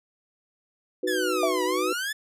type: chord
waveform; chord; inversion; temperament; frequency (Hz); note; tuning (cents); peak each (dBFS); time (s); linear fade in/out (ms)
sine; B major; first; equal; 311.1 / 370 / 493.9; D#4 / F#4 / B4; 0 / 0 / 0; -31 / -27 / -29; 1.03-1.93; 5
type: exponential two-way sweep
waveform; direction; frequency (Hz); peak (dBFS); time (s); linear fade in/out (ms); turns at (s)
sawtooth; down then up; 1767 to 950 to 1767; -24; 1.07-2.13; 10; 1.64
type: tone with exponential decay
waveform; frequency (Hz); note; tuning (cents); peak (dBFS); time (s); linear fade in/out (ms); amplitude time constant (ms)
sine; 659.3; E5; 0; -19; 1.43-1.69; 2; 56
effects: resampled to 32000 Hz